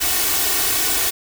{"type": "noise with comb filter", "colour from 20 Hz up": "white", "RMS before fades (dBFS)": -19, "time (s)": [0, 1.11], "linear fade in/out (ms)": 20, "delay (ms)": 2.7, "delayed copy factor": 0.85, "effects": []}